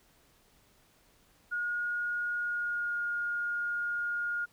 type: tone with pitch glide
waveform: sine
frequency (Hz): 1437 to 1423.8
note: F6 to F6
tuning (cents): +49 to +33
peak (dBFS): -30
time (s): 1.51-4.46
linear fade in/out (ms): 20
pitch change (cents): -16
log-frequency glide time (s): 2.36-3.01
effects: pink hiss -65 dBFS RMS until 4.52 s